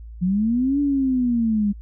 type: linear two-way sweep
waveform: sine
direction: up then down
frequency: 173.7 to 289.2 to 199.7 Hz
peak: -17 dBFS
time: 0.21-1.73 s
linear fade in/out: 20 ms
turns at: 0.8 s
effects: added 56 Hz sine -35 dBFS peak until 1.81 s